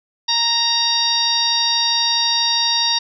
harmonic tone, 932.3 Hz, A#5, in tune, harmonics 1 / 2 / 3 / 4 / 5 / 6, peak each -24 / -29 / -29 / -19 / -20 / -22 dBFS, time 0.28-2.99 s, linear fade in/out 10 ms, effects none

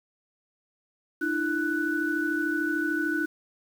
sine tone cluster, 301.3 / 334.7 / 1486 Hz, D4 / E4 / F#6, +44 / +26 / +7 cents, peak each -29 / -30 / -28 dBFS, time 1.21-3.26 s, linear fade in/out 10 ms, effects 8-bit

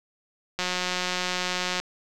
click train, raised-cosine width 0.2 ms, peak -10 dBFS, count 220, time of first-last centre 0.59-1.8 s, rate 181 Hz, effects none

